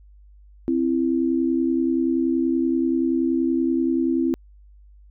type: tone pair together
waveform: sine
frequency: 262.6 / 333.1 Hz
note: C4 / E4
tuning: +6 / +18 cents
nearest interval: major third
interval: 412 cents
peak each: -21 dBFS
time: 0.68-4.34 s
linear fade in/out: 0 ms
effects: added 50 Hz sine -46 dBFS peak until 5.1 s